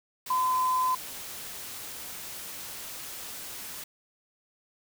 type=tone in noise; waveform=sine; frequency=1020 Hz; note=C6; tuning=44 cents flat; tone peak=-23 dBFS; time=0.3-0.95 s; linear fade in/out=5 ms; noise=white; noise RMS=-40 dBFS; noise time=0.26-3.84 s; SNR=+14 dB; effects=none